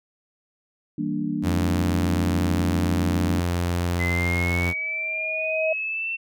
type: chord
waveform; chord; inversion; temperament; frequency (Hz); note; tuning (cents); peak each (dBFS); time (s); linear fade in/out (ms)
sine; E half-diminished seventh; none; equal with one note detuned; 162.08 / 196 / 233.1 / 293.7; E3 / G3 / Bb3 / D4; -29 / 0 / 0 / 0; -31 / -30 / -29 / -27; 0.98-3.4; 5
type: tone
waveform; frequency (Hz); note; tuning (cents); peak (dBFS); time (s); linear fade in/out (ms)
sawtooth; 87.31; F2; 0; -18; 1.42-4.74; 50
type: linear sweep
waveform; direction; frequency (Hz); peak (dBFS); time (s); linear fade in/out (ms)
sine; up; 2030 to 2702; -25; 3.99-6.17; 20
type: tone with exponential growth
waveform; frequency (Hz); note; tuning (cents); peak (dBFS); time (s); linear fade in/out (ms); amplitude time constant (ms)
sine; 635; D#5; +35; -19; 4.35-5.73; 5; 300
effects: none